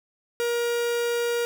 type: tone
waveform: 45% pulse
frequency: 474 Hz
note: A#4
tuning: 29 cents sharp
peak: -23 dBFS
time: 0.4-1.45 s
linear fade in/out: 0 ms
effects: none